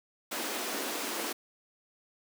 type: high-pass noise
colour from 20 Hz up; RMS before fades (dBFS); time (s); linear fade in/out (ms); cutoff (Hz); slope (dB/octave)
pink; -35; 0.31-1.33; 10; 230; 48
effects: none